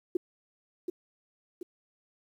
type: tone with echo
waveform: sine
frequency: 356.9 Hz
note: F4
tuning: 38 cents sharp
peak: -23 dBFS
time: 0.15-0.17 s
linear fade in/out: 5 ms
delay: 730 ms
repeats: 2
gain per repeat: -6 dB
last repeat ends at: 1.63 s
effects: 10-bit